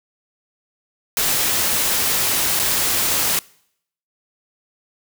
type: noise with dropouts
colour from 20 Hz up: white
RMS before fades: -19 dBFS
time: 1.17-3.39 s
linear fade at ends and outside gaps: 1 ms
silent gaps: 2.593-2.597 s
effects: noise-tail reverb RT60 0.7 s tail -24 dB re dry